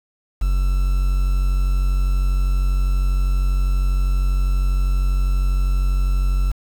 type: tone with quantisation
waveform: triangle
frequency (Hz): 46.25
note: F#1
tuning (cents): 0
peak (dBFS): -13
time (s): 0.41-6.52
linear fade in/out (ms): 10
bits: 6
effects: none